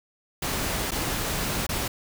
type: noise with dropouts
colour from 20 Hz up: pink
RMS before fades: -28 dBFS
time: 0.42-1.88 s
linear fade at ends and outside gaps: 5 ms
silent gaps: 0.909-0.917 / 1.667-1.69 s
effects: none